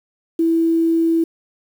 sine tone with quantisation, 329.6 Hz, E4, in tune, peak -13 dBFS, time 0.39-1.24 s, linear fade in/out 5 ms, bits 7, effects none

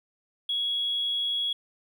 triangle tone, 3337 Hz, G#7, 8 cents sharp, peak -22 dBFS, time 0.49-1.53 s, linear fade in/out 5 ms, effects tanh soft clip ceiling -23 dBFS

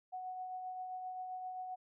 sine tone with tremolo, 740 Hz, F#5, in tune, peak -39 dBFS, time 0.12-1.76 s, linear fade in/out 20 ms, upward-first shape triangle, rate 7.6 Hz, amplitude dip 35%, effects none

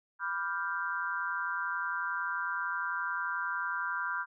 sine chord, G dominant seventh, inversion first, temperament equal, 987.8 / 1174.7 / 1396.9 / 1568 Hz, B5 / D6 / F6 / G6, 0 / 0 / 0 / 0 cents, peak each -38 / -40 / -35 / -36 dBFS, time 0.19-4.26 s, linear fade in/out 50 ms, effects none

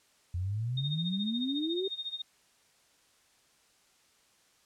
sine exponential sweep, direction up, 85 to 396.4 Hz, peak -30 dBFS, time 0.34-1.88 s, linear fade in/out 5 ms
sine tone with tremolo, 3690 Hz, A#7, 18 cents flat, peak -32 dBFS, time 0.77-2.22 s, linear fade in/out 5 ms, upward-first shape sine, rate 14 Hz, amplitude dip 85%
effects white hiss -66 dBFS RMS until 4.65 s + low-pass 9000 Hz 12 dB/octave

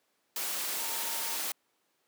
sine tone in noise, 916 Hz, A#5, 31 cents flat, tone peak -44 dBFS, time 0.79-1.36 s, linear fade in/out 2 ms, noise white, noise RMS -34 dBFS, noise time 0.36-1.52 s, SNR -13 dB, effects pink hiss -74 dBFS RMS until 2.07 s + high-pass 300 Hz 12 dB/octave

